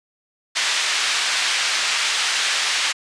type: band-pass noise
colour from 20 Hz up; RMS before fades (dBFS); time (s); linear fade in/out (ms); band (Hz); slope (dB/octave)
pink; -21; 0.55-2.93; 20; 1800 to 5800; 12
effects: resampled to 22050 Hz